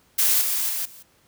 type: noise with level steps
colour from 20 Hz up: blue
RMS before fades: -19 / -24 / -27 / -45 dBFS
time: 0.18-1.03 s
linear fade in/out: 10 ms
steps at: 0.41 / 0.69 / 0.85 s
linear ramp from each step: 5 ms
effects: pink hiss -60 dBFS RMS until 1.27 s + high-pass 60 Hz 12 dB/octave